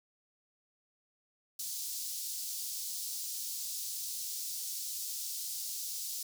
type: high-pass noise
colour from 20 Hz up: pink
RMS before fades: -39 dBFS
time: 1.59-6.23 s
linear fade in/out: 5 ms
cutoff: 4700 Hz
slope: 24 dB/octave
effects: none